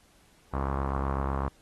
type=tone with low-pass filter; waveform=sawtooth; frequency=68 Hz; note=C#2; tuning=33 cents flat; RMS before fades=-30 dBFS; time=0.53-1.49 s; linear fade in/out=10 ms; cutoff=1100 Hz; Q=4.3; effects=pink hiss -62 dBFS RMS until 1.61 s + AAC 32 kbps